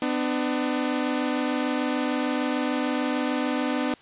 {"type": "tone pair together", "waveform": "sawtooth", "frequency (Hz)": [252.1, 298.8], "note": ["B3", "D4"], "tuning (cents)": [36, 30], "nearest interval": "minor third", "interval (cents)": 294, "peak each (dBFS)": [-22, -23], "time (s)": [0.02, 3.94], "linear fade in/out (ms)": 2, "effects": ["white hiss -52 dBFS RMS until 4.01 s", "resampled to 8000 Hz"]}